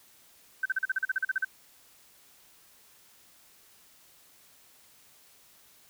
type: tone bursts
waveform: sine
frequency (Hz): 1539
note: G6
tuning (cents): -32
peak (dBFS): -24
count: 13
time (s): 0.63-1.448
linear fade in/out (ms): 5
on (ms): 26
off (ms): 40
effects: white hiss -59 dBFS RMS until 5.89 s